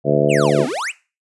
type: harmonic tone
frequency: 72.7 Hz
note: D2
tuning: 17 cents flat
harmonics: 2 / 3 / 4 / 5 / 6 / 7 / 8 / 9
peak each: -19 / -23 / -22 / -21 / -20 / -19 / -25 / -19 dBFS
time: 0.04-0.67 s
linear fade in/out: 50 ms
type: exponential two-way sweep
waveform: square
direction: down then up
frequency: 3100 to 233.1 to 3100 Hz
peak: -22 dBFS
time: 0.29-0.92 s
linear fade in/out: 20 ms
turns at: 0.66 s
effects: noise-tail reverb RT60 0.3 s tail -19 dB re dry + resampled to 24000 Hz